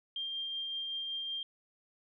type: tone with tremolo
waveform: sine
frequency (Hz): 3190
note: G7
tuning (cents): +30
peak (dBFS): -34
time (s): 0.16-1.43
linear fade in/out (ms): 2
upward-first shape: triangle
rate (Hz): 5.3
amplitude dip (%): 25
effects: none